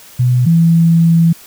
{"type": "tone pair in turn", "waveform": "sine", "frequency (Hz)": [124.6, 166.32], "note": ["B2", "E3"], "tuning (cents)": [16, 16], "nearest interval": "perfect fourth", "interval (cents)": 500, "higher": "second", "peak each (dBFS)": [-8, -6], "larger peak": "second", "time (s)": [[0.19, 0.46], [0.46, 1.33]], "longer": "second", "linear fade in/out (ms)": 10, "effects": ["white hiss -39 dBFS RMS until 1.46 s"]}